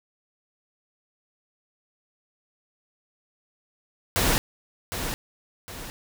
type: noise with echo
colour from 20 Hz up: pink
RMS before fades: -22 dBFS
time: 4.16-4.38 s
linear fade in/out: 0 ms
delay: 760 ms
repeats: 2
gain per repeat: -8 dB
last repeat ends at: 5.9 s
effects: none